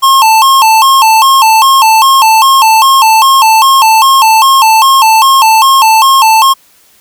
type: tone with vibrato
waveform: square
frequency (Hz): 975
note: B5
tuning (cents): -23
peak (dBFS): -3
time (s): 0.02-6.54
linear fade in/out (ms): 20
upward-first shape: square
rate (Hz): 2.5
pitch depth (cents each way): 170
effects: white hiss -45 dBFS RMS until 7 s